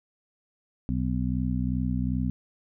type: harmonic tone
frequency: 62.6 Hz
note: B1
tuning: 24 cents sharp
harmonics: 1 / 2 / 3 / 4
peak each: -30 / -30 / -30 / -30 dBFS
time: 0.89-2.3 s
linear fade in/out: 0 ms
effects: none